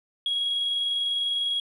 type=tone with tremolo; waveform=triangle; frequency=3311 Hz; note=G#7; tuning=6 cents flat; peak=-20 dBFS; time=0.26-1.6 s; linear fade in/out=2 ms; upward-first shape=square; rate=20 Hz; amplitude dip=25%; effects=tanh soft clip ceiling -20 dBFS + resampled to 24000 Hz

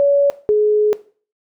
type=tone pair in turn; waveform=sine; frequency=566 / 422.2 Hz; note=C#5 / G#4; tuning=+36 / +29 cents; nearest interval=perfect fourth; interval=507 cents; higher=first; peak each=-10 / -10 dBFS; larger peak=neither; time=0-0.3 / 0.49-0.93 s; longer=second; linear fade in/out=0 ms; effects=noise-tail reverb RT60 0.4 s tail -17 dB re dry

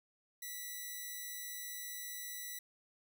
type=tone; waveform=5% pulse; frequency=1965 Hz; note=B6; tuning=9 cents flat; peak=-32 dBFS; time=0.42-2.59 s; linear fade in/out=5 ms; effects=none

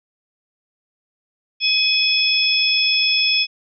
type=tone cluster; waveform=sine; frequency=2518 / 3383 / 5230 Hz; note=D#7 / G#7 / E8; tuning=+20 / +31 / -15 cents; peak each=-19 dBFS; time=1.6-3.47 s; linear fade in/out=50 ms; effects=none

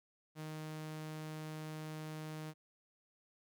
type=tone; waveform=sawtooth; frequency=155.5 Hz; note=D#3; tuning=1 cent flat; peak=-39 dBFS; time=0.35-2.54 s; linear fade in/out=50 ms; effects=none

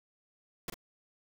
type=noise with echo; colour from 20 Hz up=pink; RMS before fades=-37 dBFS; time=0.68-0.7 s; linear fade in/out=2 ms; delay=42 ms; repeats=1; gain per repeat=-7 dB; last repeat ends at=0.742 s; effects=none

